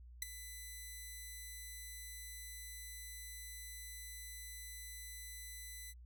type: tone with ADSR envelope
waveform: 5% pulse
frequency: 2000 Hz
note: B6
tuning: 21 cents sharp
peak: -23 dBFS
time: 0.22-5.94 s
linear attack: 4 ms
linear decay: 11 ms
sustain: -15 dB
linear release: 44 ms
effects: added 60 Hz sine -53 dBFS peak until 6.05 s